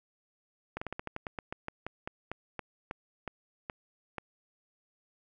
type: slowing click train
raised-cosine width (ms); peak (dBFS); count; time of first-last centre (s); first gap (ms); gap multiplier
0.5; -21; 19; 0.77-4.183; 45; 1.15
effects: none